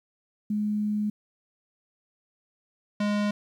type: tone pair in turn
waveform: sine / square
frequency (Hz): 210 / 206.9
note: G#3 / G#3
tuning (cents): +19 / -6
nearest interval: unison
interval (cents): 25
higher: first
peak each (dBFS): -24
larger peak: neither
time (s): 0.5-1.1 / 3-3.31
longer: first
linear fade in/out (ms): 5
effects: low-pass 5000 Hz 12 dB/octave + 10-bit